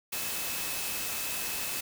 sine tone in noise, 2591 Hz, E7, 30 cents flat, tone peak -42 dBFS, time 0.12-1.81 s, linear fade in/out 10 ms, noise white, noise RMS -34 dBFS, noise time 0.12-1.81 s, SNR -11 dB, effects none

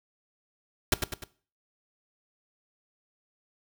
pink noise with echo, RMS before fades -22 dBFS, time 0.92-0.94 s, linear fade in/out 2 ms, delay 100 ms, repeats 3, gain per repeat -6 dB, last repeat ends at 1.24 s, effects noise-tail reverb RT60 0.4 s tail -17 dB re dry

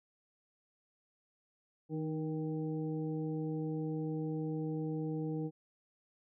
harmonic tone with a mistuned harmonic, 157.4 Hz, D#3, 20 cents sharp, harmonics 1 / 2 / 3 / 5, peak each -37 / -38 / -42 / -53 dBFS, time 1.89-5.51 s, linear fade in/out 50 ms, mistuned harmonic 2, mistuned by -24 cents, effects none

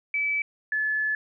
sine tone pair in turn, 2302 / 1724.6 Hz, D7 / A6, -35 / -35 cents, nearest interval perfect fourth, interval 500 cents, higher first, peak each -23 dBFS, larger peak neither, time 0.14-0.42 / 0.72-1.15 s, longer second, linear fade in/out 2 ms, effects none

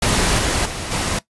pink noise with level steps, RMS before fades -17 / -19 / -27 / -21 dBFS, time 0.02-1.19 s, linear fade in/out 5 ms, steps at 0.38 / 0.65 / 0.91 s, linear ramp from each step 10 ms, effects noise-tail reverb RT60 0.1 s tail -17 dB re dry + resampled to 24000 Hz

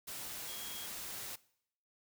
sine tone in noise, 3281 Hz, G#7, 22 cents flat, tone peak -49 dBFS, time 0.48-0.87 s, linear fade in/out 10 ms, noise white, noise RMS -44 dBFS, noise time 0.07-1.36 s, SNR -8 dB, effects noise-tail reverb RT60 0.7 s tail -21 dB re dry

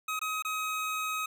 25% pulse tone with dropouts, 1266 Hz, D#6, 30 cents sharp, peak -27 dBFS, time 0.08-1.26 s, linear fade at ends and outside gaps 5 ms, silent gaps 0.193-0.214 / 0.424-0.448 s, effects none

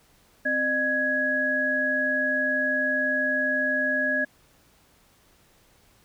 sine tone cluster, 260.1 / 606 / 1668 Hz, C4 / D#5 / G#6, -10 / -46 / +7 cents, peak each -31 / -29 / -23 dBFS, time 0.45-4.25 s, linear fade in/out 10 ms, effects pink hiss -60 dBFS RMS until 6.04 s

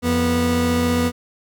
30% pulse tone pair together, 86.27 / 244 Hz, F2 / B3, -21 / -21 cents, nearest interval octave + tritone, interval 1800 cents, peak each -20 / -15 dBFS, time 0.02-1.12 s, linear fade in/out 50 ms, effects none

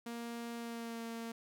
sawtooth tone with pitch glide, 234.4 to 229.6 Hz, A#3 to A#3, +10 to -26 cents, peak -37 dBFS, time 0.06-1.32 s, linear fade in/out 5 ms, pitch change -36 cents, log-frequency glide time 0.55-1.03 s, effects none

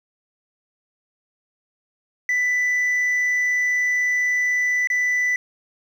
sine tone with dropouts, 1986 Hz, B6, 9 cents sharp, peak -15 dBFS, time 2.29-5.36 s, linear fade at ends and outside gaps 2 ms, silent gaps 4.873-4.901 s, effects tanh soft clip ceiling -17 dBFS + 8-bit

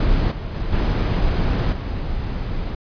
brown noise with level steps, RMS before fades -18 / -27 / -24 / -18 / -25 dBFS, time 0-2.75 s, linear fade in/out 5 ms, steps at 0.31 / 0.54 / 0.72 / 1.72 s, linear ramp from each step 10 ms, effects resampled to 11025 Hz

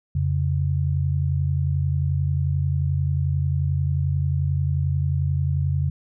sine tone pair together, 87.31 / 138.6 Hz, F2 / C#3, 0 / 0 cents, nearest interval minor sixth, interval 800 cents, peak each -22 dBFS, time 0.15-5.9 s, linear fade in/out 5 ms, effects none

